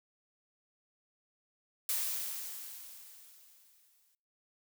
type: noise with exponential decay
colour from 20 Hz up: blue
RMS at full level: -32 dBFS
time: 1.89-4.15 s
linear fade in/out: 1 ms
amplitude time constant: 490 ms
effects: noise-tail reverb RT60 0.6 s tail -26 dB re dry